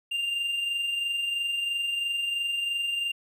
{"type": "tone pair together", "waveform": "triangle", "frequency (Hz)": [2771, 2794], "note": ["F7", "F7"], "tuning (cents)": [-14, 0], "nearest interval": "unison", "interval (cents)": 14, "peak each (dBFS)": [-37, -25], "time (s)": [0.11, 3.12], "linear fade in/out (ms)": 10, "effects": []}